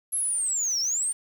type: linear two-way sweep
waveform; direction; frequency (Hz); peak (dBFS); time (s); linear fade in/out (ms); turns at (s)
sine; down then up; 11280 to 5274 to 9110; -21; 0.12-1.13; 20; 0.8
effects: tanh soft clip ceiling -23 dBFS + 8-bit